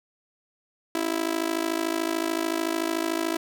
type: tone with amplitude modulation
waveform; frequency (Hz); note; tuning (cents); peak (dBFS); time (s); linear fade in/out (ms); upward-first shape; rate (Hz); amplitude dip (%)
sawtooth; 329.6; E4; 0; -17; 0.95-3.37; 2; sine; 53.6; 90
effects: none